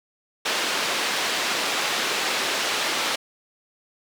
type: band-pass noise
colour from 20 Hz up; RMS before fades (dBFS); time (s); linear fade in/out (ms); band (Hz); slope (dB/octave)
white; -25; 0.45-3.16; 10; 290 to 4000; 12
effects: none